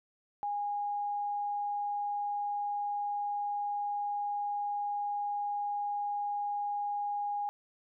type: tone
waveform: sine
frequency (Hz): 820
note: G#5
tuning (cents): -22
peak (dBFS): -31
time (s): 0.43-7.49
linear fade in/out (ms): 0
effects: none